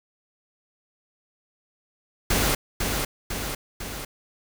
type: noise with echo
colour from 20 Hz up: pink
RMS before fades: -22 dBFS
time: 2.3-2.55 s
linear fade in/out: 5 ms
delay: 500 ms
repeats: 3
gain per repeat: -4 dB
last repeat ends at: 4.05 s
effects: none